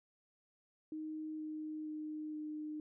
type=tone with pitch steps; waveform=sine; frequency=311.1 / 309 / 306.8 / 304.7 Hz; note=D#4 / D#4 / D#4 / D#4; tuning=0 / -12 / -24 / -36 cents; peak=-40 dBFS; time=0.92-2.8 s; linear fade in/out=2 ms; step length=470 ms; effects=none